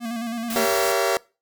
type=tone with vibrato; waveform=square; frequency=231.6 Hz; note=A#3; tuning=11 cents flat; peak=-27 dBFS; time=0-0.68 s; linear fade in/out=50 ms; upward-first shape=square; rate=9.3 Hz; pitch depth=42 cents each way
type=noise; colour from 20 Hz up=white; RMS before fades=-31 dBFS; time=0.5-0.92 s; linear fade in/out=2 ms
type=chord; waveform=sawtooth; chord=G diminished seventh; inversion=none; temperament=just; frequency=392 / 470.4 / 564.5 / 677.4 Hz; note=G4 / Bb4 / Db5 / Fb5; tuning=0 / +16 / +31 / +47 cents; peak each=-21 dBFS; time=0.56-1.17 s; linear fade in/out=0 ms
effects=noise-tail reverb RT60 0.3 s tail -23 dB re dry